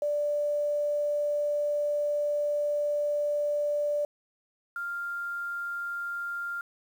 sine tone pair in turn, 587.3 / 1396.8 Hz, D5 / F6, 0 / 0 cents, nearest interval octave + minor third, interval 1500 cents, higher second, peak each -25 / -31 dBFS, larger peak first, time 0.02-4.05 / 4.76-6.61 s, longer first, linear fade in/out 2 ms, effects 9-bit

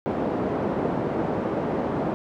pink band-pass noise, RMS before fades -26 dBFS, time 0.06-2.14 s, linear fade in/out 0 ms, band 210 to 680 Hz, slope 12 dB/octave, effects none

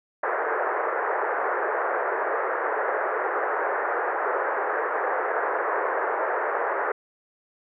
pink band-pass noise, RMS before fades -26 dBFS, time 0.23-6.92 s, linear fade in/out 5 ms, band 400 to 1800 Hz, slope 48 dB/octave, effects none

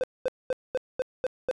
triangle tone bursts, 512 Hz, C5, 38 cents flat, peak -21 dBFS, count 7, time 0.01-1.512 s, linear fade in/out 0 ms, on 26 ms, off 220 ms, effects resampled to 24000 Hz

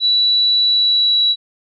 sine tone with pitch glide, 3940 to 3913 Hz, B7 to B7, -5 to -17 cents, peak -11 dBFS, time 0-1.36 s, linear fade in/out 50 ms, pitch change -12 cents, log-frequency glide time 0.65-1.23 s, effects none

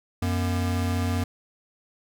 square tone pair together, 91.48 / 239.6 Hz, F#2 / A#3, -19 / +48 cents, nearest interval octave + perfect fourth, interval 1667 cents, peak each -25 / -30 dBFS, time 0.22-1.24 s, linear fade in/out 5 ms, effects none

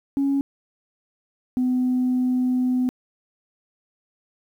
sine tone pair in turn, 277.1 / 252.4 Hz, C#4 / B3, -1 / +38 cents, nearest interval major second, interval 161 cents, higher first, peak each -17 / -17 dBFS, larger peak neither, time 0.17-0.41 / 1.57-2.89 s, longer second, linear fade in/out 0 ms, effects tanh soft clip ceiling -15 dBFS + 9-bit

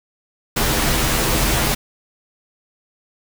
pink noise with comb filter, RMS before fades -18 dBFS, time 0.56-1.75 s, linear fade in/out 10 ms, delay 11 ms, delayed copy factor -0.85, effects none

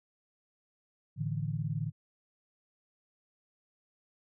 sine chord, A suspended fourth, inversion none, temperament equal, 110 / 146.83 / 164.81 Hz, A2 / D3 / E3, 0 / 0 / 0 cents, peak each -36 / -34 / -37 dBFS, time 1.16-1.92 s, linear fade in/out 50 ms, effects none

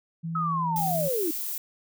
sine tone, 164.81 Hz, E3, in tune, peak -29 dBFS, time 0.23-1.09 s, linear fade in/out 20 ms
sine linear sweep, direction down, 1302 to 300.7 Hz, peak -25 dBFS, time 0.35-1.31 s, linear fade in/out 5 ms
violet noise, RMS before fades -32 dBFS, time 0.76-1.58 s, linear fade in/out 2 ms
effects none

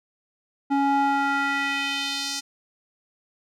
square tone with band-pass filter sweep, 278.5 Hz, C#4, 8 cents sharp, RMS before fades -24 dBFS, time 0.7-2.41 s, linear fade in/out 20 ms, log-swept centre 570 to 5700 Hz, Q 1.9, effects none

